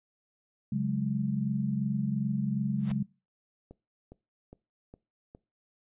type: chord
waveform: sine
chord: C# suspended fourth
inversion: none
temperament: equal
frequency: 138.59 / 185 / 207.7 Hz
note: C#3 / F#3 / G#3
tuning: 0 / 0 / 0 cents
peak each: -31 / -33 / -30 dBFS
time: 0.72-3.03 s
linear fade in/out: 5 ms
type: noise with exponential growth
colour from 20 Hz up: pink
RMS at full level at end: -39 dBFS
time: 2.75-2.92 s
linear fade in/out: 5 ms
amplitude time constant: 35 ms
type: click train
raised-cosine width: 2 ms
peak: -34 dBFS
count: 5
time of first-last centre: 3.71-5.349 s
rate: 2.44 Hz
effects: noise-tail reverb RT60 0.3 s tail -22 dB re dry + resampled to 8000 Hz